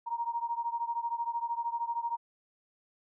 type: beating tone pair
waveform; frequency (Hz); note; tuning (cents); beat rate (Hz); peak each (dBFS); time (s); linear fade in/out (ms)
sine; 932.3 / 945.3; A#5 / A#5; 0 / +24; 13; -33 / -35; 0.06-2.17; 20
effects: none